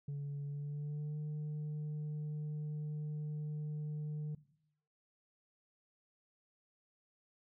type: tone with pitch glide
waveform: sine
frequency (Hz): 142.8 to 150.86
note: D3 to D3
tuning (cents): -48 to +47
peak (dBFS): -35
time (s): 0.08-4.35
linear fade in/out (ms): 5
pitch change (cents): +95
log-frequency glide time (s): 0.46-1.16
effects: noise-tail reverb RT60 0.7 s tail -18 dB re dry + tanh soft clip ceiling -37 dBFS